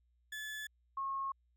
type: tone pair in turn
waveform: 35% pulse / sine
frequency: 1724 / 1086.1 Hz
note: A6 / C#6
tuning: -36 / -36 cents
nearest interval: minor sixth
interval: 800 cents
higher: first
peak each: -39 / -35 dBFS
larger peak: second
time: 0.32-0.67 / 0.97-1.32 s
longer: neither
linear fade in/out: 5 ms
effects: added 60 Hz sine -70 dBFS peak until 1.56 s